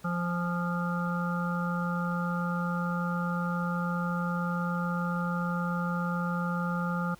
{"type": "harmonic tone with a mistuned harmonic", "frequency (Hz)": 174.61, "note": "F3", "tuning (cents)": 0, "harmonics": [1, 3, 5, 7, 8], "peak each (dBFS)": [-29, -39, -40, -36, -37], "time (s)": [0.04, 7.15], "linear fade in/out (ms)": 10, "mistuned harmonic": 5, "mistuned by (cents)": -41, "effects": ["pink hiss -57 dBFS RMS until 7.19 s"]}